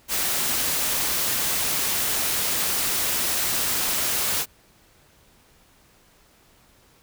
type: noise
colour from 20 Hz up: white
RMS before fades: -24 dBFS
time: 0.08-4.46 s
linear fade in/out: 50 ms
effects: pink hiss -57 dBFS RMS until 7.02 s